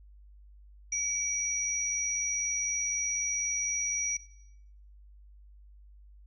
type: tone pair together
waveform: sine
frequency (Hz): 2285 / 5798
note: D7 / F#8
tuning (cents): -48 / -36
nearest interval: octave + major third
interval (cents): 1612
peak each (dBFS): -36 / -28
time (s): 0.92-4.17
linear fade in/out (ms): 5
effects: noise-tail reverb RT60 0.8 s tail -18 dB re dry + added 50 Hz sine -51 dBFS peak until 6.26 s